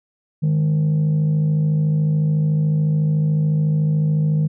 sine tone pair together, 153.84 / 207.7 Hz, D#3 / G#3, -19 / 0 cents, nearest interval perfect fourth, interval 519 cents, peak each -13 / -24 dBFS, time 0.42-4.48 s, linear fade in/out 20 ms, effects tanh soft clip ceiling -13 dBFS

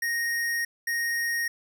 square tone pair in turn, 1864.7 / 1864.7 Hz, A#6 / A#6, 0 / 0 cents, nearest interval unison, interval 0 cents, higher neither, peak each -26 dBFS, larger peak neither, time 0.02-0.65 / 0.87-1.48 s, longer first, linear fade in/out 5 ms, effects none

